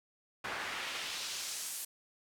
pink noise with band-pass filter sweep, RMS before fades -40 dBFS, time 0.44-1.85 s, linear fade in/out 5 ms, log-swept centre 1300 to 11000 Hz, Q 1, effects none

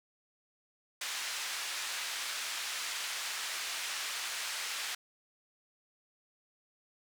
pink band-pass noise, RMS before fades -38 dBFS, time 1.01-4.95 s, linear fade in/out 5 ms, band 1600 to 8400 Hz, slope 12 dB/octave, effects none

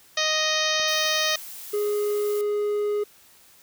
harmonic tone, 622.3 Hz, D#5, in tune, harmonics 1 / 2 / 3 / 4 / 5 / 6 / 7 / 8 / 9 / 10, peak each -29 / -31 / -28 / -31 / -30 / -28 / -32 / -33 / -32 / -33 dBFS, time 0.17-1.36 s, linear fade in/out 5 ms
clicks, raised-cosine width 1 ms, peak -29 / -35 / -38 dBFS, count 3, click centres 0.798 / 1.054 / 1.354 s
blue noise, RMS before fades -39 dBFS, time 0.88-2.41 s, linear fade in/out 0 ms
triangle tone, 415.3 Hz, G#4, in tune, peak -20 dBFS, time 1.73-3.04 s, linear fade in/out 10 ms
effects white hiss -54 dBFS RMS until 3.62 s

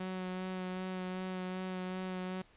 sawtooth tone with vibrato, 185 Hz, F#3, in tune, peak -33 dBFS, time 0-2.42 s, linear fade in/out 5 ms, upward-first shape sine, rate 2.6 Hz, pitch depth 14 cents each way, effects pink hiss -64 dBFS RMS until 2.56 s + resampled to 8000 Hz

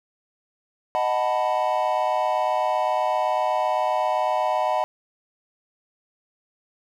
triangle chord, B dominant seventh, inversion first, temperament equal, 622.3 / 740 / 880 / 987.8 Hz, D#5 / F#5 / A5 / B5, 0 / 0 / 0 / 0 cents, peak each -23 / -23 / -25 / -25 dBFS, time 0.95-4.84 s, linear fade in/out 0 ms, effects none

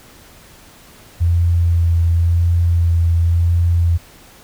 sine tone with vibrato, 85 Hz, F2, 46 cents flat, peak -11 dBFS, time 1.2-3.98 s, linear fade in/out 20 ms, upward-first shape sine, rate 0.93 Hz, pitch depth 17 cents each way, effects pink hiss -44 dBFS RMS until 4.43 s

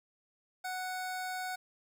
25% pulse tone, 740 Hz, F#5, in tune, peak -32 dBFS, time 0.64-1.56 s, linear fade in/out 10 ms, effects 11-bit

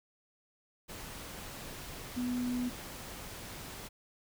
sine tone in noise, 246.9 Hz, B3, in tune, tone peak -31 dBFS, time 2.16-2.7 s, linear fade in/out 20 ms, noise pink, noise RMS -45 dBFS, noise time 0.88-3.89 s, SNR +11 dB, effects none

